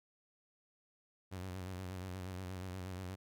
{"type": "tone with vibrato", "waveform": "sawtooth", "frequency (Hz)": 92.5, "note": "F#2", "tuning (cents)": 0, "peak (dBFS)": -38, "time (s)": [1.31, 3.16], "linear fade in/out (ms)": 20, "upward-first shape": "square", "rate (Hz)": 8.4, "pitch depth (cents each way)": 44, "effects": []}